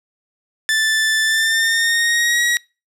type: tone with pitch glide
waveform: sawtooth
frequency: 1760 to 1908.2 Hz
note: A6 to A#6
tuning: 0 to +40 cents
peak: -11 dBFS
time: 0.69-2.57 s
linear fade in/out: 0 ms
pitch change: +140 cents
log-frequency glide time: 1.24-2.42 s
effects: noise-tail reverb RT60 0.3 s tail -26 dB re dry + low-pass 11000 Hz 12 dB/octave